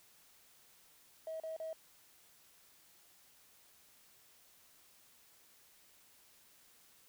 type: tone bursts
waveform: triangle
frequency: 641 Hz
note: E5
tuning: 49 cents flat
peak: -36 dBFS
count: 3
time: 1.27-1.73 s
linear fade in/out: 2 ms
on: 130 ms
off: 35 ms
effects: tanh soft clip ceiling -37 dBFS + white hiss -65 dBFS RMS until 7.08 s